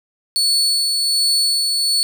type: tone with tremolo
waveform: 35% pulse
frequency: 4426 Hz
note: C#8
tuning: 3 cents flat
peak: -12 dBFS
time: 0.36-2.03 s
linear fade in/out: 0 ms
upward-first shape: sine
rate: 1.3 Hz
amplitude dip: 30%
effects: none